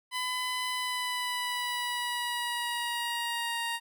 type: tone with pitch glide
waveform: 15% pulse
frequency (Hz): 1006 to 933.2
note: B5 to A#5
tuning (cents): +32 to +2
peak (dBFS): -24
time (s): 0.11-3.8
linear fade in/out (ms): 50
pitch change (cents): -130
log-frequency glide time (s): 0.69-3.62
effects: none